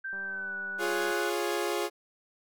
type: tone with pitch glide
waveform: sine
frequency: 1565 to 1477.2 Hz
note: G6 to F#6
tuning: -3 to -3 cents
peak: -33 dBFS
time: 0.04-1.3 s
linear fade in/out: 10 ms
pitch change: -100 cents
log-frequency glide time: 0.23-0.55 s
type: click train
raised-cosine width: 1 ms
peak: -37 dBFS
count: 192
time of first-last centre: 0.13-1.109 s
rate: 195 Hz
type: chord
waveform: sawtooth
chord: Db major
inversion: first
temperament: equal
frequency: 349.2 / 415.3 / 554.4 Hz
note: F4 / Ab4 / Db5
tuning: 0 / 0 / 0 cents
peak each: -28 / -28 / -32 dBFS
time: 0.78-1.9 s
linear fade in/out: 50 ms
effects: none